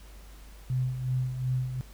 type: tone with tremolo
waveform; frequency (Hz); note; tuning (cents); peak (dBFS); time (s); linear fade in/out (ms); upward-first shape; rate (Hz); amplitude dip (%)
sine; 128; C3; -38; -24; 0.7-1.81; 0; sine; 2.7; 60
effects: added 50 Hz sine -46 dBFS peak until 1.93 s + pink hiss -55 dBFS RMS until 1.93 s